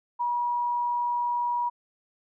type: tone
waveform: sine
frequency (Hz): 963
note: B5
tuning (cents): -44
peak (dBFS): -24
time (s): 0.19-1.7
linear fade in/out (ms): 20
effects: none